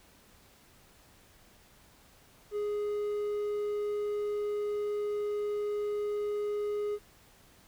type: tone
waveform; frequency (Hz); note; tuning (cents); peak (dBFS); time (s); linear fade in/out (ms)
triangle; 415.3; G#4; 0; -28; 2.51-6.99; 50
effects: pink hiss -60 dBFS RMS until 7.67 s